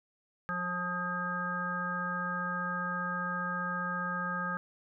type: harmonic tone with a mistuned harmonic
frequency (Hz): 178.5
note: F3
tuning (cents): +38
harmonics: 1 / 3 / 5 / 7 / 9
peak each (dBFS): -38 / -44 / -44 / -35 / -36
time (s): 0.49-4.57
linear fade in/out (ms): 0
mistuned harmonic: 5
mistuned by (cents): -38
effects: none

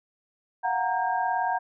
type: tone cluster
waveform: sine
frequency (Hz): 704 / 742 / 931 / 1603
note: F5 / F#5 / A#5 / G6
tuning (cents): +14 / +5 / -2 / +38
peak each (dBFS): -33 / -27 / -27 / -33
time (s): 0.63-1.59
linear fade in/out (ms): 20
effects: none

